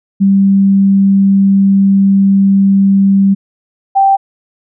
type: tone pair in turn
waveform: sine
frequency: 196 / 782.2 Hz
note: G3 / G5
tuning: 0 / -4 cents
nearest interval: 2 octaves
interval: 2396 cents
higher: second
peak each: -5 dBFS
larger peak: neither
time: 0.2-3.35 / 3.95-4.17 s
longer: first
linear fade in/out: 20 ms
effects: none